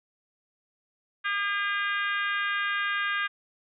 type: harmonic tone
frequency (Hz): 404.5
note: G#4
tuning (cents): -46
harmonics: 3 / 4 / 5 / 6 / 7 / 8 / 9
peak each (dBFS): -32 / -28 / -35 / -37 / -39 / -41 / -44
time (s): 1.24-3.28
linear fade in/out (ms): 20
effects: none